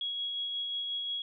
sine tone with tremolo, 3322 Hz, G#7, in tune, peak -31 dBFS, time 0.01-1.22 s, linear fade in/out 2 ms, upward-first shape sine, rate 5.6 Hz, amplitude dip 25%, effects none

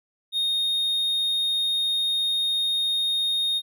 triangle tone, 3703 Hz, A#7, 12 cents flat, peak -20 dBFS, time 0.32-3.62 s, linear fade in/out 50 ms, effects none

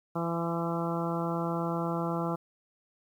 harmonic tone with a mistuned harmonic, 168.1 Hz, E3, 34 cents sharp, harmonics 1 / 2 / 3 / 4 / 5 / 6 / 7 / 8, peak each -32 / -35 / -37 / -38 / -39 / -40 / -40 / -41 dBFS, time 0.15-2.36 s, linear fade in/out 10 ms, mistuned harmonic 6, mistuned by +21 cents, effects 10-bit

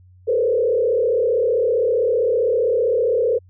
sine tone with frequency modulation, 476.4 Hz, A#4, 38 cents sharp, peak -15 dBFS, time 0.27-3.39 s, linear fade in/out 20 ms, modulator 35.4 Hz, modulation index 1.4, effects added 91 Hz sine -46 dBFS peak until 3.49 s

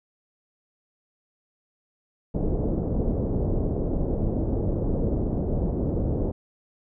pink low-pass noise, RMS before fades -25 dBFS, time 2.34-6.32 s, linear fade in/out 10 ms, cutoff 540 Hz, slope 24 dB/octave, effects none

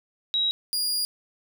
sine / sawtooth tone pair in turn, 3843 / 4844 Hz, B7 / D#8, -48 / -47 cents, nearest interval major third, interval 401 cents, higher second, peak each -21 dBFS, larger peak neither, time 0.34-0.51 / 0.73-1.05 s, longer second, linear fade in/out 0 ms, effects none

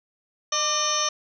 harmonic tone with a mistuned harmonic, 608 Hz, D#5, 40 cents flat, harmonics 1 / 2 / 3 / 4 / 5 / 6 / 7 / 9 / 10, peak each -32 / -27 / -36 / -36 / -32 / -32 / -36 / -30 / -26 dBFS, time 0.52-1.09 s, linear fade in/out 5 ms, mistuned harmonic 2, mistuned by -50 cents, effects none

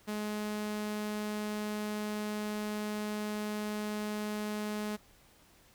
sawtooth tone, 210.8 Hz, G#3, 26 cents sharp, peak -30 dBFS, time 0.07-4.97 s, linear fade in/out 20 ms, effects pink hiss -62 dBFS RMS until 5.74 s

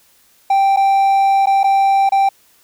triangle tone with dropouts, 784 Hz, G5, in tune, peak -8 dBFS, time 0.5-2.29 s, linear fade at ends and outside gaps 5 ms, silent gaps 0.763-0.77 / 1.459-1.469 / 1.633-1.641 / 2.092-2.12 s, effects white hiss -53 dBFS RMS until 2.63 s

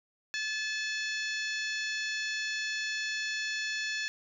harmonic tone with a mistuned harmonic, 864 Hz, A5, 32 cents flat, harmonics 2 / 3 / 4 / 5 / 6 / 7 / 8, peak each -34 / -38 / -42 / -40 / -44 / -48 / -47 dBFS, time 0.34-4.08 s, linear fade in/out 0 ms, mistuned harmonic 6, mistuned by +53 cents, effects none

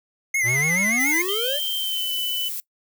square tone with vibrato, 2094 Hz, C7, 1 cent sharp, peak -20 dBFS, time 0.34-1.22 s, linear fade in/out 5 ms, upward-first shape sine, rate 7 Hz, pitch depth 81 cents each way
square exponential sweep, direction up, 112.1 to 609 Hz, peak -26 dBFS, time 0.43-1.6 s, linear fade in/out 50 ms
violet noise, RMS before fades -30 dBFS, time 1-2.6 s, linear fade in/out 0 ms
sine tone with pitch glide, 3136 to 2994 Hz, G7 to F#7, 0 to +20 cents, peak -24 dBFS, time 1.28-2.49 s, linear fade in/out 10 ms, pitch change -80 cents, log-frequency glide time 1.77-2.13 s
effects noise-tail reverb RT60 0.1 s tail -21 dB re dry

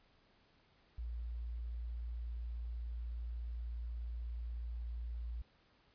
sine tone, 58.27 Hz, A#1, in tune, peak -39 dBFS, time 0.98-5.42 s, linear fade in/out 5 ms, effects pink hiss -70 dBFS RMS until 5.94 s + resampled to 11025 Hz

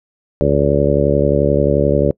harmonic tone, 71.4 Hz, D2, 48 cents flat, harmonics 1 / 2 / 3 / 4 / 5 / 6 / 7 / 8, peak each -21 / -18 / -21 / -21 / -20 / -18 / -20 / -17 dBFS, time 0.41-2.11 s, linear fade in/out 0 ms, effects noise-tail reverb RT60 0.1 s tail -24 dB re dry

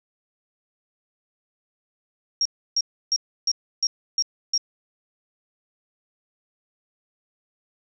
sine tone bursts, 5588 Hz, F8, in tune, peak -18 dBFS, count 7, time 2.41-4.578 s, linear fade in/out 2 ms, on 44 ms, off 310 ms, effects none

